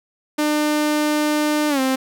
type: tone with pitch glide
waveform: sawtooth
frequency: 300 to 262.7 Hz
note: D4 to C4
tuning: +37 to +7 cents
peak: -13 dBFS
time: 0.38-1.96 s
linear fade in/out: 10 ms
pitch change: -230 cents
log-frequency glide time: 1.69-1.8 s
effects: none